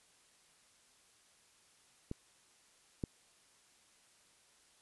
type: clicks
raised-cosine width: 3 ms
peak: -26 / -23 dBFS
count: 2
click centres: 2.114 / 3.038 s
effects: white hiss -67 dBFS RMS until 4.81 s + resampled to 24000 Hz